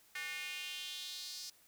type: tone with high-pass filter sweep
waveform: square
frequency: 164.3 Hz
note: E3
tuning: 5 cents flat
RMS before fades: -44 dBFS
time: 0.15-1.5 s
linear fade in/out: 5 ms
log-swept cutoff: 1900 to 5100 Hz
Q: 3.4
effects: white hiss -66 dBFS RMS until 1.67 s